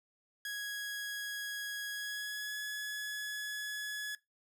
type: tone with pitch glide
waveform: sawtooth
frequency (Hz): 1661.2 to 1694.1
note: G#6 to G#6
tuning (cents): 0 to +34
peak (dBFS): -34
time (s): 0.45-4.15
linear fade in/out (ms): 2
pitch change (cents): +34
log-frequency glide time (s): 1.9-2.57
effects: noise-tail reverb RT60 0.2 s tail -21 dB re dry